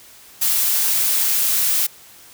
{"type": "noise", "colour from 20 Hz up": "blue", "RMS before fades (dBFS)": -18, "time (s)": [0.41, 1.87], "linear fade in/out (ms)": 10, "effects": ["white hiss -45 dBFS RMS until 2.33 s"]}